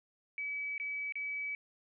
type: tone with dropouts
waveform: sine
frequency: 2287 Hz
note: D7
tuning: 47 cents flat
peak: -35 dBFS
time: 0.38-1.55 s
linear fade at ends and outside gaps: 1 ms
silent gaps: 0.78-0.799 / 1.123-1.155 s
effects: none